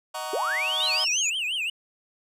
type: chord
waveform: sawtooth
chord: D# minor seventh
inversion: none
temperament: just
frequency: 622.3 / 746.7 / 933.4 / 1120.1 Hz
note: D#5 / F#5 / A#5 / C#6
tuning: 0 / +16 / +2 / +18 cents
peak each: -32 dBFS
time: 0.14-1.05 s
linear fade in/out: 10 ms
type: linear sweep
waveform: sine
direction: up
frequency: 345 to 7040 Hz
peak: -24 dBFS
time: 0.33-1.3 s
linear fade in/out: 5 ms
type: tone with vibrato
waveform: triangle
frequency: 2794 Hz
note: F7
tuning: in tune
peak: -24 dBFS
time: 0.8-1.7 s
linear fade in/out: 5 ms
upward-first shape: triangle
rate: 5.7 Hz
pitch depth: 260 cents each way
effects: resampled to 32000 Hz